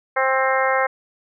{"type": "harmonic tone", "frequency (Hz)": 264.2, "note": "C4", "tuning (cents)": 17, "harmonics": [2, 3, 4, 5, 6, 7, 8], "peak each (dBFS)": [-21, -23, -24, -25, -26, -26, -27], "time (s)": [0.16, 0.87], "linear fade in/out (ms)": 10, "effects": []}